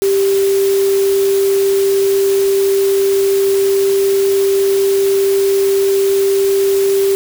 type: tone in noise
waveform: sine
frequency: 392.6 Hz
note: G4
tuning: 3 cents sharp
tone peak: -10 dBFS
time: 0.02-7.15 s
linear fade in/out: 0 ms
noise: white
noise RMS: -26 dBFS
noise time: 0.02-7.15 s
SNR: +13 dB
effects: none